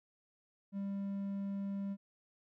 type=tone; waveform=triangle; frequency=198 Hz; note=G3; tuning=18 cents sharp; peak=-34 dBFS; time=0.72-1.97 s; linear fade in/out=50 ms; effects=none